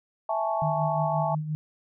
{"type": "chord", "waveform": "sine", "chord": "A major seventh", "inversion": "second", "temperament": "equal", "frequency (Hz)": [659.3, 830.6, 880, 1108.7], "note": ["E5", "G#5", "A5", "C#6"], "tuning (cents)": [0, 0, 0, 0], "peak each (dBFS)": [-28, -31, -29, -34], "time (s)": [0.29, 1.35], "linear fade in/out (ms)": 5}
{"type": "tone with tremolo", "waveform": "sine", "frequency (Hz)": 153.6, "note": "D#3", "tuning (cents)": -22, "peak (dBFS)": -25, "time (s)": [0.62, 1.55], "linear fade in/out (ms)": 0, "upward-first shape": "sine", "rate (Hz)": 5.7, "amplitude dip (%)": 55}
{"effects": []}